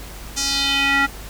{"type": "tone with band-pass filter sweep", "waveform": "square", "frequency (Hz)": 277.2, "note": "C#4", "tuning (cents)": 0, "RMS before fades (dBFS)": -19, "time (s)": [0.36, 1.07], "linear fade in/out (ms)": 20, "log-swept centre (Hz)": [6400, 1600], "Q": 2.7, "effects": ["added 50 Hz sine -35 dBFS peak until 1.29 s", "pink hiss -38 dBFS RMS until 1.29 s"]}